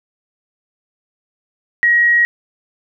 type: tone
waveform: sine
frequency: 1897 Hz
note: A#6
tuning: 30 cents sharp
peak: -9 dBFS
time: 1.83-2.25 s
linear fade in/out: 0 ms
effects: none